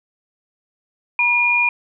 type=tone pair together; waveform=sine; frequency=962 / 2426 Hz; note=B5 / D#7; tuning=-46 / -44 cents; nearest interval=octave + major third; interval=1602 cents; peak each=-22 / -14 dBFS; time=1.19-1.69 s; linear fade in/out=2 ms; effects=none